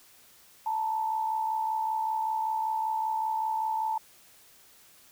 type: tone pair together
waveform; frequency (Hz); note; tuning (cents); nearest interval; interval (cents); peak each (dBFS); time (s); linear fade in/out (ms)
sine; 880 / 945.2; A5 / A#5; 0 / +24; minor second; 124; -27 / -36; 0.66-3.98; 5
effects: white hiss -57 dBFS RMS until 5.11 s